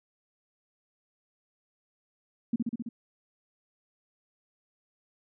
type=tone with echo; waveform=sine; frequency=233.1 Hz; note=A#3; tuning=in tune; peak=-23 dBFS; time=2.53-2.56 s; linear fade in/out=5 ms; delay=66 ms; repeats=5; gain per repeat=-2 dB; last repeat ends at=2.89 s; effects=none